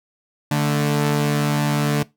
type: tone pair together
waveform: sawtooth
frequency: 146.57 / 220.3 Hz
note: D3 / A3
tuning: -3 / +2 cents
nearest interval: perfect fifth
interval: 705 cents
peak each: -14 / -20 dBFS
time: 0.51-2.03 s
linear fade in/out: 5 ms
effects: noise-tail reverb RT60 0.2 s tail -21 dB re dry